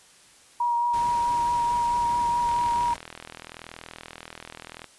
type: tone with vibrato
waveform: sine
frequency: 952 Hz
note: A#5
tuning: 36 cents sharp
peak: -21 dBFS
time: 0.6-2.94 s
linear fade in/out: 5 ms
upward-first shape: triangle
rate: 4.6 Hz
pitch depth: 17 cents each way
type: noise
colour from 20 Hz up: pink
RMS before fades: -39 dBFS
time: 0.93-2.97 s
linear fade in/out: 10 ms
type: click train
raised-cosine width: 0.3 ms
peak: -22 dBFS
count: 97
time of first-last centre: 2.49-4.843 s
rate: 40.8 Hz
effects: white hiss -54 dBFS RMS until 4.98 s + resampled to 24000 Hz